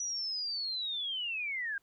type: linear sweep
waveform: sine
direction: down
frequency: 5900 to 1568 Hz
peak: -33 dBFS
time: 0-1.78 s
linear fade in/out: 2 ms
effects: pink hiss -74 dBFS RMS until 1.82 s